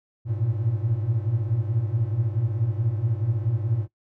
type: tone cluster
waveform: triangle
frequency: 103.2 / 115 / 119.6 Hz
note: G#2 / A#2 / A#2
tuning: -10 / -23 / +45 cents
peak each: -25 dBFS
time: 0.25-3.88 s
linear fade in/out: 50 ms
effects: noise-tail reverb RT60 0.1 s tail -18 dB re dry